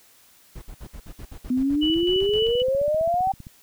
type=noise bursts; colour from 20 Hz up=brown; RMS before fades=-37 dBFS; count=16; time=0.55-2.525 s; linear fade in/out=10 ms; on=70 ms; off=57 ms
type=exponential sweep; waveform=sine; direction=up; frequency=246.9 to 784 Hz; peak=-19 dBFS; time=1.5-3.32 s; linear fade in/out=5 ms
type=tone with tremolo; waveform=sine; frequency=2960 Hz; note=F#7; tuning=in tune; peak=-23 dBFS; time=1.81-2.63 s; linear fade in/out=20 ms; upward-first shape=square; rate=3.8 Hz; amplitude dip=45%
type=click train; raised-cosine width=5 ms; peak=-27 dBFS; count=25; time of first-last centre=1.9-3.469 s; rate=15.3 Hz
effects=white hiss -55 dBFS RMS until 3.62 s